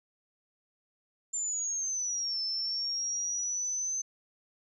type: linear two-way sweep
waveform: sine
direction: down then up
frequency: 7250 to 5274 to 6210 Hz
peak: -30 dBFS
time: 1.33-4.02 s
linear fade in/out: 10 ms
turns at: 2.42 s
effects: none